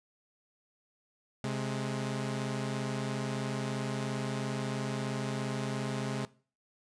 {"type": "tone pair together", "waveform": "sawtooth", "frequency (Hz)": [132.4, 210.1], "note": ["C3", "G#3"], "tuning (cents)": [21, 20], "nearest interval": "minor sixth", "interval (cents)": 799, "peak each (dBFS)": [-30, -32], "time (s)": [1.44, 6.25], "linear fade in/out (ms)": 0, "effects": ["noise-tail reverb RT60 0.4 s tail -20 dB re dry", "resampled to 22050 Hz"]}